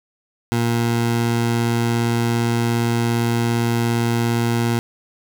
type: tone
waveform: 20% pulse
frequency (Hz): 117.4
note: A#2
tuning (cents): +13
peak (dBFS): -12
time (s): 0.52-4.79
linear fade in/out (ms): 0
effects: none